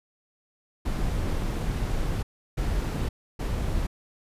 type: noise bursts at uneven times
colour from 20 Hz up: brown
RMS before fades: -27 dBFS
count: 3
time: 0.85-2.23 / 2.57-3.09 / 3.39-3.87 s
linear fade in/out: 10 ms
effects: resampled to 32000 Hz